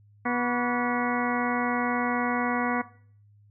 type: harmonic tone with a mistuned harmonic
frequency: 243.8 Hz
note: B3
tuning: 22 cents flat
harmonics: 1 / 2 / 3 / 4 / 5 / 6 / 7 / 8 / 9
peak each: -28 / -34 / -32 / -35 / -33 / -35 / -39 / -34 / -38 dBFS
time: 0.25-2.82 s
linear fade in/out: 10 ms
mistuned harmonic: 5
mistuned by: -110 cents
effects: noise-tail reverb RT60 0.5 s tail -17 dB re dry + added 103 Hz sine -54 dBFS peak until 3.5 s